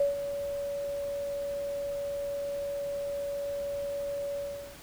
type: tone with ADSR envelope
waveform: sine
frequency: 567 Hz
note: C#5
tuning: 39 cents sharp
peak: -21 dBFS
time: 0-4.78 s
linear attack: 4 ms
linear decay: 140 ms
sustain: -10 dB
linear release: 410 ms
effects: pink hiss -49 dBFS RMS until 4.82 s